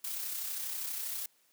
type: noise with amplitude modulation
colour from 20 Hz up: blue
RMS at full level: -36 dBFS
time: 0.04-1.26 s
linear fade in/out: 5 ms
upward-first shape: sine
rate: 32.4 Hz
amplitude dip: 35%
effects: white hiss -69 dBFS RMS until 1.52 s + high-pass 150 Hz 12 dB/octave